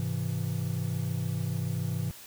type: chord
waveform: triangle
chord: Ab augmented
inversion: none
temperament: equal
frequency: 103.83 / 130.81 / 164.81 Hz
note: Ab2 / C3 / E3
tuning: 0 / 0 / 0 cents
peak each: -31 dBFS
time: 0-2.11 s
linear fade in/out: 0 ms
effects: white hiss -48 dBFS RMS until 2.26 s